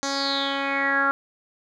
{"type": "tone with low-pass filter sweep", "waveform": "10% pulse", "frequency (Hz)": 276.4, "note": "C#4", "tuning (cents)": -5, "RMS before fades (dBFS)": -24, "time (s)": [0.03, 1.11], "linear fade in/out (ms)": 0, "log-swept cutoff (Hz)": [6000, 1400], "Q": 7.1, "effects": []}